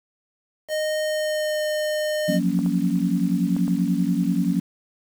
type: tone with pitch glide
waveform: square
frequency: 617 to 609.9 Hz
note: D#5 to D#5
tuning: -15 to -35 cents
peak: -23 dBFS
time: 0.68-2.4 s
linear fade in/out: 50 ms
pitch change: -20 cents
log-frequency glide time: 1-1.63 s
type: chord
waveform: sine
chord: Gb major seventh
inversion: third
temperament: equal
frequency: 174.61 / 185 / 233.1 / 277.2 Hz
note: F3 / Gb3 / Bb3 / Db4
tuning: 0 / 0 / 0 / 0 cents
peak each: -24 / -23 / -26 / -25 dBFS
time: 2.28-4.6 s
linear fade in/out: 10 ms
type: clicks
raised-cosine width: 1 ms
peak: -23 dBFS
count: 4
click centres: 2.59 / 2.662 / 3.565 / 3.68 s
effects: 7-bit